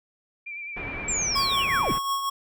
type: tone with vibrato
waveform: sine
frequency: 2349 Hz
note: D7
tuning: in tune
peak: -33 dBFS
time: 0.46-1.92 s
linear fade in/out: 10 ms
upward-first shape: sine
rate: 9.6 Hz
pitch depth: 41 cents each way
type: low-pass noise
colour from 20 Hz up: pink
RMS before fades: -36 dBFS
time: 0.76-1.99 s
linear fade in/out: 10 ms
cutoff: 2400 Hz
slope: 24 dB/octave
type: linear sweep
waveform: sine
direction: down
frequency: 7630 to 60.3 Hz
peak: -24 dBFS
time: 1.08-1.93 s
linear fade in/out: 5 ms
type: tone with tremolo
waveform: square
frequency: 1100 Hz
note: C#6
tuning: 14 cents flat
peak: -23 dBFS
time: 1.35-2.3 s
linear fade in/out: 10 ms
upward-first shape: triangle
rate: 5.5 Hz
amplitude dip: 55%
effects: none